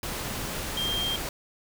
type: tone in noise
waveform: sine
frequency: 3192 Hz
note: G7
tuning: 31 cents sharp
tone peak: -27 dBFS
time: 0.77-1.16 s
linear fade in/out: 2 ms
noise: pink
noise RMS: -33 dBFS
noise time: 0.03-1.29 s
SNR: +3 dB
effects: none